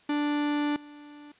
45% pulse tone with level steps, 293.7 Hz, D4, in tune, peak -25 / -45 dBFS, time 0.09-1.32 s, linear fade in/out 5 ms, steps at 0.76 s, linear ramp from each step 2 ms, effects white hiss -60 dBFS RMS until 1.39 s + resampled to 8000 Hz

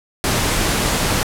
pink noise, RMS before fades -18 dBFS, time 0.24-1.23 s, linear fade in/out 0 ms, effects low-pass 12000 Hz 12 dB/octave

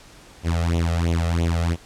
sawtooth tone with flanger, 84.1 Hz, E2, 35 cents sharp, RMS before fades -21 dBFS, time 0.43-1.77 s, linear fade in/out 50 ms, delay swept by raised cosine 0.3 to 1.6 ms, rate 3 Hz, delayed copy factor +0.9, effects pink hiss -47 dBFS RMS until 1.85 s + low-pass 9000 Hz 12 dB/octave

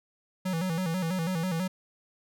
square tone with vibrato, 174.6 Hz, F3, in tune, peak -28 dBFS, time 0.45-1.68 s, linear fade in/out 10 ms, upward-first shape square, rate 6.1 Hz, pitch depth 110 cents each way, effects none

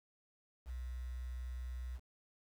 sine tone with quantisation, 62.3 Hz, B1, 16 cents sharp, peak -40 dBFS, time 0.65-2 s, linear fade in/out 50 ms, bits 10, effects none

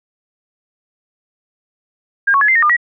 sine tone with pitch steps, 1612 / 1109 / 1698 / 2082 / 1847 / 1206 / 1920 Hz, G6 / C#6 / G#6 / C7 / A#6 / D6 / B6, +48 / 0 / +38 / -9 / -16 / +46 / -49 cents, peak -9 dBFS, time 2.27-2.767 s, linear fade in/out 10 ms, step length 71 ms, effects none

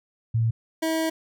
sine / 25% pulse tone pair in turn, 113.8 / 321.9 Hz, A#2 / E4, -41 / -41 cents, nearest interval octave + tritone, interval 1800 cents, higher second, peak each -19 dBFS, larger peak neither, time 0.34-0.51 / 0.82-1.1 s, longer second, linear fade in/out 10 ms, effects none

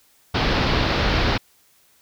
pink low-pass noise, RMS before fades -20 dBFS, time 0.34-1.38 s, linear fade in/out 10 ms, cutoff 4900 Hz, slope 48 dB/octave, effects white hiss -58 dBFS RMS until 2.01 s

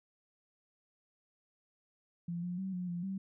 sine tone with pitch steps, 171.8 / 177.5 / 190.7 / 180 / 173.9 / 192.6 Hz, F3 / F3 / G3 / F#3 / F3 / G3, -28 / +28 / -47 / -47 / -7 / -30 cents, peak -35 dBFS, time 2.28-3.18 s, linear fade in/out 5 ms, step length 150 ms, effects none

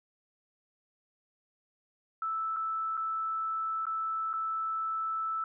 sine tone with dropouts, 1316 Hz, E6, 3 cents flat, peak -30 dBFS, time 2.22-5.44 s, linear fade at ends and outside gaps 2 ms, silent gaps 2.563-2.567 / 2.97-2.975 / 3.855-3.867 / 4.331-4.337 s, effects none

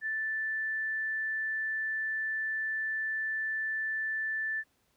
sine tone, 1760 Hz, A6, in tune, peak -30 dBFS, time 0.01-4.64 s, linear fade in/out 50 ms, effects pink hiss -72 dBFS RMS until 4.96 s + high-pass 60 Hz 12 dB/octave

